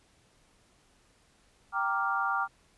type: chord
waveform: sine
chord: G minor seventh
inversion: none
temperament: equal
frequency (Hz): 784 / 932.3 / 1174.7 / 1396.9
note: G5 / Bb5 / D6 / F6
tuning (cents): 0 / 0 / 0 / 0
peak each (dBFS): -33 / -35 / -31 / -31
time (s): 1.72-2.48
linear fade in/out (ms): 50
effects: pink hiss -65 dBFS RMS until 2.77 s + resampled to 24000 Hz